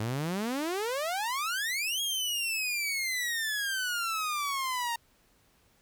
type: exponential two-way sweep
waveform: sawtooth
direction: up then down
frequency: 104.1 to 3308 to 920 Hz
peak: -26 dBFS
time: 0-4.96 s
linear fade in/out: 5 ms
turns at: 2.01 s
effects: pink hiss -66 dBFS RMS until 5.81 s